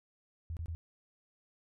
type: tone bursts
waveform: sine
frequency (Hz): 82.41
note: E2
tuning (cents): 0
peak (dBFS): -36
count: 3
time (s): 0.5-0.75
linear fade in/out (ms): 0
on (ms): 68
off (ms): 23
effects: none